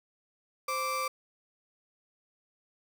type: tone pair together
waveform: 35% pulse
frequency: 521 / 1169.6 Hz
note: C5 / D6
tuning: -7 / -7 cents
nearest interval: octave + major second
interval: 1400 cents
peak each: -35 / -29 dBFS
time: 0.68-1.08 s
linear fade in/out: 5 ms
effects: none